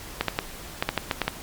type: clicks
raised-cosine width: 0.3 ms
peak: -6 dBFS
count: 9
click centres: 0.21 / 0.283 / 0.389 / 0.825 / 0.89 / 0.977 / 1.112 / 1.217 / 1.28 s
effects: pink hiss -40 dBFS RMS until 1.42 s + MP3 96 kbps